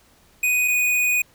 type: tone pair in turn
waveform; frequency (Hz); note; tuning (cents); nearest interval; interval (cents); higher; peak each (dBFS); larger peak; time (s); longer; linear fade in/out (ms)
square; 2489 / 2478; D#7 / D#7; 0 / -8; unison; 8; first; -18; neither; 0.43-0.68 / 0.68-1.22; second; 5
effects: pink hiss -56 dBFS RMS until 1.34 s